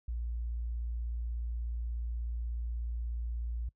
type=tone; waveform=sine; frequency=58.27 Hz; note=A#1; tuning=in tune; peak=-33 dBFS; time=0.08-3.69 s; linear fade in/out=5 ms; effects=noise-tail reverb RT60 0.1 s tail -22 dB re dry